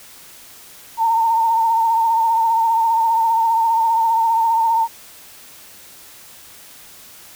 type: tone with vibrato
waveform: sine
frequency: 908 Hz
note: A#5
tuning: 46 cents flat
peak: -13 dBFS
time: 0.97-4.88 s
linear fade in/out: 50 ms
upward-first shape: sine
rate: 15 Hz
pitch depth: 38 cents each way
effects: white hiss -42 dBFS RMS until 7.35 s